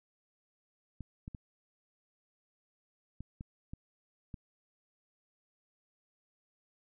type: clicks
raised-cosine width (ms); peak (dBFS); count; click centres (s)
5; -30; 7; 1.007 / 1.279 / 1.348 / 3.206 / 3.409 / 3.735 / 4.342
effects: none